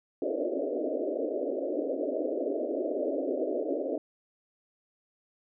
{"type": "band-pass noise", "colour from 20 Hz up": "white", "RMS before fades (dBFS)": -31, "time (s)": [0.22, 3.98], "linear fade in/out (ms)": 2, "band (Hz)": [260, 640], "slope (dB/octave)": 96, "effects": []}